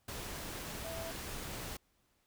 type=tone in noise; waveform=sine; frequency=659.3 Hz; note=E5; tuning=in tune; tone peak=-43 dBFS; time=0.84-1.11 s; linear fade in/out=5 ms; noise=pink; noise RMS=-43 dBFS; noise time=0.08-1.77 s; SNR=-3 dB; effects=pink hiss -75 dBFS RMS until 2.26 s